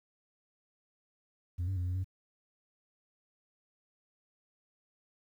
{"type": "tone with pitch steps", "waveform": "sine", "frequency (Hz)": [88.1, 95.5, 89.1, 90.4, 93.7], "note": ["F2", "G2", "F2", "F#2", "F#2"], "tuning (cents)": [16, -45, 35, -40, 22], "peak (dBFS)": -28, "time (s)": [1.58, 2.045], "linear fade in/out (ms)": 20, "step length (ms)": 93, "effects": ["tanh soft clip ceiling -30 dBFS", "11-bit"]}